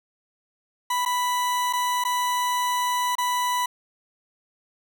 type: tone with dropouts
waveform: 40% pulse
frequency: 987.8 Hz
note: B5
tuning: in tune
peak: -21 dBFS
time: 0.9-3.66 s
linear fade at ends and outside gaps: 5 ms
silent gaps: 1.052-1.059 / 1.728-1.733 / 2.04-2.049 / 3.154-3.182 s
effects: none